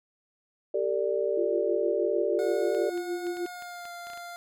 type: chord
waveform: sine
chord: G suspended second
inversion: none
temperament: equal with one note detuned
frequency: 392 / 451.6 / 587.3 Hz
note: G4 / A4 / D5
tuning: 0 / +45 / 0 cents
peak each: -29 dBFS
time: 0.74-2.9 s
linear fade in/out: 5 ms
type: tone with tremolo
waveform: sine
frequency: 349.2 Hz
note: F4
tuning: in tune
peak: -27 dBFS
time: 1.37-3.46 s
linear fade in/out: 5 ms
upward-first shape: sine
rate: 6.4 Hz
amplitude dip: 65%
type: tone with pitch glide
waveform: 25% pulse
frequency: 724 to 696.5 Hz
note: F#5 to F5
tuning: -38 to -5 cents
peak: -35 dBFS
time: 2.39-4.36 s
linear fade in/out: 0 ms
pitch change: -67 cents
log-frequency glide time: 3.38-3.91 s
type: clicks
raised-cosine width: 0.2 ms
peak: -30 dBFS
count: 11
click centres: 2.748 / 2.976 / 3.268 / 3.37 / 3.463 / 3.623 / 3.854 / 4.07 / 4.101 / 4.134 / 4.175 s
effects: none